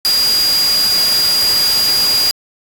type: tone in noise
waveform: sine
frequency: 4839 Hz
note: D#8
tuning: 49 cents flat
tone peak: -11 dBFS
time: 0.05-2.31 s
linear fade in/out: 0 ms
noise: white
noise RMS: -20 dBFS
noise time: 0.05-2.31 s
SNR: +6 dB
effects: AAC 64 kbps